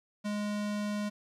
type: tone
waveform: square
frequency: 207.7 Hz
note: G#3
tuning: in tune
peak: -32 dBFS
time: 0.24-1.1 s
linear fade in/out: 20 ms
effects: low-pass 9000 Hz 12 dB/octave + 11-bit